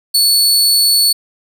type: tone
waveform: sawtooth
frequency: 4435 Hz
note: C#8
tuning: in tune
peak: -6 dBFS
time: 0.14-1.13 s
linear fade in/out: 10 ms
effects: none